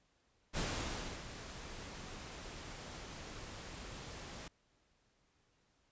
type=noise with ADSR envelope; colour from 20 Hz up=pink; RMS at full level=-37 dBFS; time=0.53-4.48 s; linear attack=41 ms; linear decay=660 ms; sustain=-11 dB; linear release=4 ms; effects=pink hiss -75 dBFS RMS until 5.91 s + resampled to 16000 Hz